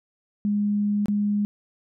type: tone with dropouts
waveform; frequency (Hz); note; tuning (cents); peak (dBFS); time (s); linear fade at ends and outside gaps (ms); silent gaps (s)
sine; 206.1; G#3; -13; -20; 0.45-1.45; 0; 1.058-1.083
effects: none